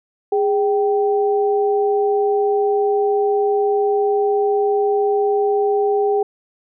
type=tone pair together; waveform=sine; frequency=412.1 / 777.9 Hz; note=G#4 / G5; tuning=-13 / -14 cents; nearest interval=major seventh; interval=1099 cents; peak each=-15 / -21 dBFS; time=0.32-6.23 s; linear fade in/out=5 ms; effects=none